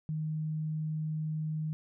sine tone, 155.56 Hz, D#3, in tune, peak -31 dBFS, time 0.09-1.73 s, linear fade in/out 0 ms, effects none

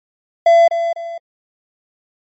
triangle tone with echo, 675 Hz, E5, 41 cents sharp, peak -4 dBFS, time 0.46-0.68 s, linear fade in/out 5 ms, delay 250 ms, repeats 2, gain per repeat -9 dB, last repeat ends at 1.18 s, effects MP3 32 kbps

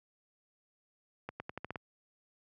accelerating click train, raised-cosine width 0.5 ms, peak -24 dBFS, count 7, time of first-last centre 1.29-1.758 s, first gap 110 ms, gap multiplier 0.86, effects high-pass 80 Hz 12 dB/octave

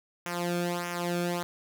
sawtooth tone with flanger, 174.61 Hz, F3, in tune, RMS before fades -31 dBFS, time 0.26-1.43 s, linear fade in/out 0 ms, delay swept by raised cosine 0.23 to 1.04 ms, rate 1.6 Hz, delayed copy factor -0.8, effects none

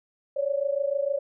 sine tone pair together, 550.4 / 577 Hz, C#5 / D5, -12 / -31 cents, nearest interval minor second, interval 81 cents, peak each -26 / -27 dBFS, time 0.36-1.19 s, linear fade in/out 10 ms, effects none

